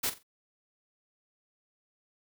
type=noise with echo; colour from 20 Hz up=white; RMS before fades=-30 dBFS; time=0.03-0.1 s; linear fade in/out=10 ms; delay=44 ms; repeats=3; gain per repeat=-12 dB; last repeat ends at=0.232 s; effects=none